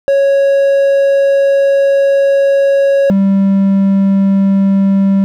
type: tone pair in turn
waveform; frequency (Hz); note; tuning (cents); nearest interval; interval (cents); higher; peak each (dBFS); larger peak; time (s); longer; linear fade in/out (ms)
triangle; 553 / 195.52; C#5 / G3; -4 / -4; octave + tritone; 1800; first; -5; neither; 0.08-3.1 / 3.1-5.24; first; 0
effects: none